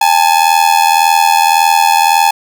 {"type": "ring-modulated tone", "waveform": "45% pulse", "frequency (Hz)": 850, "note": "G#5", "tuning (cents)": 40, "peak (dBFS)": -4, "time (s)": [0.01, 2.31], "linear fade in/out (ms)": 5, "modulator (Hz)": 40.9, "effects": []}